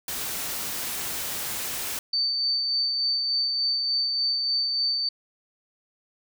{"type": "noise", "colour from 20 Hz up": "white", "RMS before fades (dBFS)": -31, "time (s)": [0.08, 1.99], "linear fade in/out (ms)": 2}
{"type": "tone with tremolo", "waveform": "sine", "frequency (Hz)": 4566, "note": "D8", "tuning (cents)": -50, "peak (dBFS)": -21, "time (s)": [2.13, 5.09], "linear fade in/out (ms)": 5, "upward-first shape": "sine", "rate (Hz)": 3.4, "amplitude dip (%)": 30}
{"effects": []}